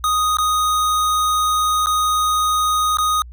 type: tone with dropouts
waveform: square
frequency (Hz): 1244.5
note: D#6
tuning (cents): 0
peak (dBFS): -16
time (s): 0.04-3.22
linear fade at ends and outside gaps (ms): 1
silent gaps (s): 0.37-0.385 / 1.86-1.869 / 2.971-2.985
effects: added 60 Hz sine -34 dBFS peak until 3.32 s